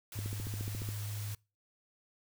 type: noise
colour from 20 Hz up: white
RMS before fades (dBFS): -47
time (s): 0.12-1.35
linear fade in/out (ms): 2
type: tone with pitch glide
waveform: sine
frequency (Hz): 102.7 to 103.89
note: G#2 to G#2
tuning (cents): -19 to +1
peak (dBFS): -37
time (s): 0.15-1.35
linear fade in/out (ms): 10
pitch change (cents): +20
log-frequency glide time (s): 0.6-0.78
type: click train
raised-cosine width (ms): 3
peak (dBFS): -29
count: 11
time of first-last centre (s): 0.19-0.889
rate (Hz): 14.3
effects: noise-tail reverb RT60 0.3 s tail -25 dB re dry